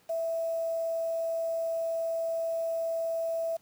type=tone with quantisation; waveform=sine; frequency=659.3 Hz; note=E5; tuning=in tune; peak=-28 dBFS; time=0.09-3.57 s; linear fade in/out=10 ms; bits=8; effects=pink hiss -64 dBFS RMS until 3.61 s + high-pass 100 Hz 12 dB/octave